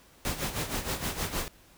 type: noise with tremolo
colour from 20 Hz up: pink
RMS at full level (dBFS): -30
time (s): 0.25-1.48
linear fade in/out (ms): 0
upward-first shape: sine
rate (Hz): 6.4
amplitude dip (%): 70
effects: pink hiss -58 dBFS RMS until 1.77 s